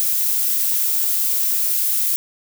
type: noise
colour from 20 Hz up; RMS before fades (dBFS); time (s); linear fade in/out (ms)
violet; -19; 0-2.16; 0
effects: none